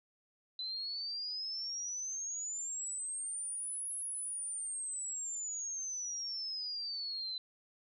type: exponential two-way sweep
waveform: sine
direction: up then down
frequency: 4011 to 10720 to 4011 Hz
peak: -37 dBFS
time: 0.59-7.38 s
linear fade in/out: 2 ms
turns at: 3.96 s
effects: none